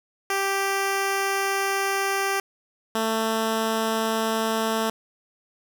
10% pulse tone pair in turn, 392 / 222.6 Hz, G4 / A3, 0 / +20 cents, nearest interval minor seventh, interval 980 cents, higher first, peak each -14 dBFS, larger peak neither, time 0.3-2.4 / 2.95-4.9 s, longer first, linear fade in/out 2 ms, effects none

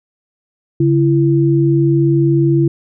sine tone pair together, 141.01 / 335.1 Hz, C#3 / E4, +30 / +29 cents, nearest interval octave + minor third, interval 1499 cents, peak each -12 dBFS, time 0.8-2.68 s, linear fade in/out 5 ms, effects none

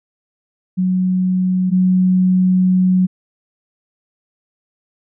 sine tone pair in turn, 184.4 / 184.4 Hz, F#3 / F#3, -6 / -6 cents, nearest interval unison, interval 0 cents, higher neither, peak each -13 / -10 dBFS, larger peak second, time 0.77-1.71 / 1.71-3.07 s, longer second, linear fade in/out 20 ms, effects none

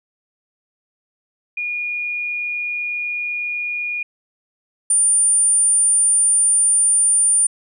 sine tone pair in turn, 2438 / 9205 Hz, D#7 / D9, -36 / -36 cents, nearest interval octave + major seventh, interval 2300 cents, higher second, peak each -21 / -12 dBFS, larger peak second, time 1.57-4.03 / 4.9-7.47 s, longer second, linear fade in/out 5 ms, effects none

